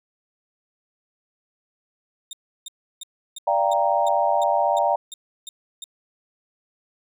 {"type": "tone bursts", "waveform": "25% pulse", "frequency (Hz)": 3671, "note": "A#7", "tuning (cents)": -27, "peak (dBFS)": -29, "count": 11, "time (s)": [2.31, 5.841], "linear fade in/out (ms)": 2, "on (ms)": 21, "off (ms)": 330}
{"type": "chord", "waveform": "sine", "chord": "G minor seventh", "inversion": "second", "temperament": "equal with one note detuned", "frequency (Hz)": [587.3, 688, 784, 932.3], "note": ["D5", "F5", "G5", "Bb5"], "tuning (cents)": [0, -26, 0, 0], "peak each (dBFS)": -23, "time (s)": [3.47, 4.96], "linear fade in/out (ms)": 5}
{"effects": []}